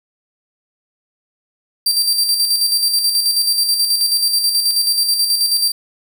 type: tone with tremolo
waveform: sawtooth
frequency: 4700 Hz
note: D8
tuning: 1 cent sharp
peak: -9 dBFS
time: 1.86-5.72 s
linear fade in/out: 5 ms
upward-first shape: square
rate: 9.3 Hz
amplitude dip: 45%
effects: 8-bit